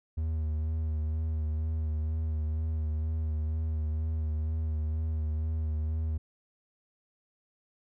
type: tone with vibrato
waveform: triangle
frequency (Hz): 78.3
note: D#2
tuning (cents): +11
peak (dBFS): -26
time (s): 0.17-6.18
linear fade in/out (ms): 10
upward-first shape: sine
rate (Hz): 2.1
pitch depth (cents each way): 31
effects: none